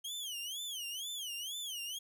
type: tone with vibrato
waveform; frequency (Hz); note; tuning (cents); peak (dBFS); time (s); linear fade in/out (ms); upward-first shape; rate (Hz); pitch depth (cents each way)
sawtooth; 3136; G7; 0; -36; 0.04-1.99; 10; sine; 2.1; 210
effects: none